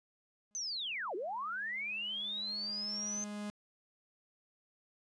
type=tone with exponential growth; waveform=45% pulse; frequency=207.7 Hz; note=G#3; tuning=in tune; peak=-38 dBFS; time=0.51-3.5 s; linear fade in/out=0 ms; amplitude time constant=650 ms
type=linear two-way sweep; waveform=sine; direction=down then up; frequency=6272 to 334.9 to 6272 Hz; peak=-36 dBFS; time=0.55-3.24 s; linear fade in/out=0 ms; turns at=1.15 s
effects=resampled to 24000 Hz